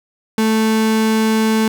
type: tone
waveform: 35% pulse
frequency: 220 Hz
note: A3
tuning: in tune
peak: -11 dBFS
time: 0.38-1.68 s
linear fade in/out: 2 ms
effects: 8-bit